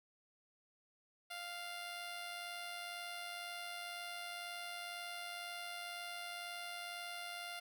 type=tone with amplitude modulation; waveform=10% pulse; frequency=698.5 Hz; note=F5; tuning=in tune; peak=-34 dBFS; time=1.3-7.6 s; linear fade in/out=10 ms; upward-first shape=sine; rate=102 Hz; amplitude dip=35%; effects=none